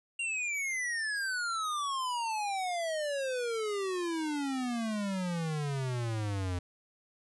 square exponential sweep, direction down, 2794 to 87.31 Hz, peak -32 dBFS, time 0.19-6.59 s, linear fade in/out 5 ms, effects resampled to 24000 Hz

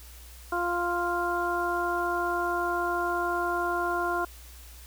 harmonic tone, 349.2 Hz, F4, in tune, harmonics 1 / 2 / 3 / 4, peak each -31 / -31 / -31 / -31 dBFS, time 0.52-4.25 s, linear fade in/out 5 ms, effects added 60 Hz sine -46 dBFS peak until 4.86 s + white hiss -51 dBFS RMS until 4.86 s

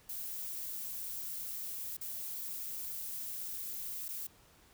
violet noise with dropouts, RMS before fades -41 dBFS, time 0.09-4.27 s, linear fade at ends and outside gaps 5 ms, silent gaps 1.969-2.01 / 4.083-4.087 s, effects pink hiss -63 dBFS RMS until 4.73 s

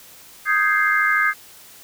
sine chord, Ab major seventh, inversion second, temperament equal, 1244.5 / 1568 / 1661.2 / 2093 Hz, Eb6 / G6 / Ab6 / C7, 0 / 0 / 0 / 0 cents, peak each -21 dBFS, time 0.45-1.34 s, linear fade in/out 50 ms, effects white hiss -45 dBFS RMS until 1.83 s

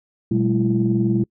sine tone cluster, 121.8 / 192.7 / 212.7 / 336.6 Hz, B2 / G3 / G#3 / E4, -24 / -29 / +42 / +36 cents, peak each -21 dBFS, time 0.31-1.24 s, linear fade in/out 5 ms, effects noise-tail reverb RT60 0.1 s tail -26 dB re dry + tanh soft clip ceiling -7 dBFS

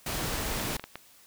pink noise, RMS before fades -32 dBFS, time 0.06-0.77 s, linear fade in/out 5 ms
clicks, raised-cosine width 0.3 ms, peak -21 dBFS, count 6, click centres 0.539 / 0.598 / 0.731 / 0.796 / 0.84 / 0.956 s
effects white hiss -57 dBFS RMS until 1.26 s

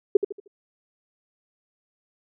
sine tone with echo, 403.2 Hz, G4, 49 cents sharp, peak -10 dBFS, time 0.15-0.17 s, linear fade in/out 5 ms, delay 77 ms, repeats 4, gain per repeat -9 dB, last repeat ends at 0.478 s, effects none

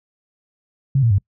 sine tone with pitch steps, 136.2 / 115.86 / 98.56 Hz, C#3 / A#2 / G2, -30 / -10 / +10 cents, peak -12 dBFS, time 0.95-1.184 s, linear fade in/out 5 ms, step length 78 ms, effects noise-tail reverb RT60 0.1 s tail -25 dB re dry

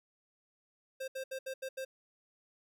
square tone bursts at uneven times, 528 Hz, C5, 16 cents sharp, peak -38 dBFS, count 6, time 1-1.08 / 1.15-1.24 / 1.31-1.39 / 1.46-1.54 / 1.62-1.69 / 1.77-1.85 s, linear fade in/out 10 ms, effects none

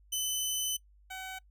15% pulse tone pair in turn, 3024 / 756 Hz, F#7 / F#5, +37 / +37 cents, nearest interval 2 octaves, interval 2400 cents, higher first, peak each -23 / -33 dBFS, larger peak first, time 0.12-0.77 / 1.1-1.39 s, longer first, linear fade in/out 10 ms, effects noise-tail reverb RT60 0.1 s tail -23 dB re dry + added 50 Hz sine -58 dBFS peak until 1.5 s

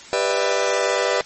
sawtooth chord, E minor seventh, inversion first, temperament just, 395.6 / 494.4 / 593.3 / 659.3 Hz, G4 / B4 / D5 / E5, +16 / +2 / +18 / 0 cents, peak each -21 / -18 / -19 / -22 dBFS, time 0.13-1.21 s, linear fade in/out 0 ms, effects white hiss -41 dBFS RMS until 1.25 s + MP3 32 kbps

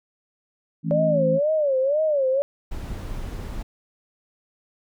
harmonic tone, 54.5 Hz, A1, 16 cents flat, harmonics 3 / 4 / 5, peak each -23 / -28 / -30 dBFS, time 0.83-1.4 s, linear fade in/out 50 ms
sine tone with vibrato, 572 Hz, D5, 46 cents flat, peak -18 dBFS, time 0.91-2.42 s, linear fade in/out 0 ms, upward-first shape sine, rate 2 Hz, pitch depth 170 cents each way
brown noise, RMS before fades -31 dBFS, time 2.71-3.63 s, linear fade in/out 10 ms
effects none

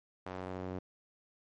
sawtooth tone with band-pass filter sweep, 92.5 Hz, F#2, in tune, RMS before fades -41 dBFS, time 0.26-0.79 s, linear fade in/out 5 ms, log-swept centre 880 to 370 Hz, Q 0.75, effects MP3 48 kbps

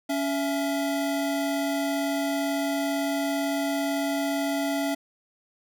square tone pair together, 280.4 / 666.9 Hz, C#4 / E5, +20 / +20 cents, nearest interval octave + minor third, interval 1500 cents, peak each -27 / -30 dBFS, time 0.09-4.95 s, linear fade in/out 10 ms, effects none

